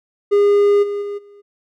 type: tone with level steps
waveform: triangle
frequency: 407.4 Hz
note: G#4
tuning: 33 cents flat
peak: -8 / -18 / -21 / -39 dBFS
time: 0.31-1.42 s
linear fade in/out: 20 ms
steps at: 0.82 / 1.01 / 1.17 s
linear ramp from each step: 20 ms
effects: none